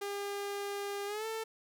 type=tone with pitch glide; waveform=sawtooth; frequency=403.1 to 444.7 Hz; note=G4 to A4; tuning=+48 to +18 cents; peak=-32 dBFS; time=0.01-1.44 s; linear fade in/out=10 ms; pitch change=+170 cents; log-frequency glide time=1.06-1.26 s; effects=none